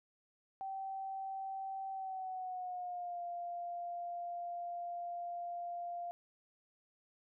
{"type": "tone with pitch glide", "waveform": "sine", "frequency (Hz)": [773, 696.7], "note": ["G5", "F5"], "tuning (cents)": [-24, -4], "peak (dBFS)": -39, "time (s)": [0.61, 6.11], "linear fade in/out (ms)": 0, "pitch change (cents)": -180, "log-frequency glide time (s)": [1.91, 3.22], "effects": []}